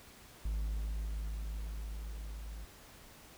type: tone with level ramp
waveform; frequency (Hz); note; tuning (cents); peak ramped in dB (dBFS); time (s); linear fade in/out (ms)
triangle; 53; G#1; +36; -30 to -40; 0.45-2.65; 5
effects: pink hiss -56 dBFS RMS until 3.37 s